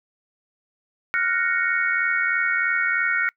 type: chord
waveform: sine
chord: Gb major seventh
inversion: third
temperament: equal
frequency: 1396.9 / 1480 / 1864.7 / 2217 Hz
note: F6 / Gb6 / Bb6 / Db7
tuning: 0 / 0 / 0 / 0 cents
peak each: -25 dBFS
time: 1.14-3.29 s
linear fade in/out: 0 ms
effects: noise-tail reverb RT60 0.1 s tail -25 dB re dry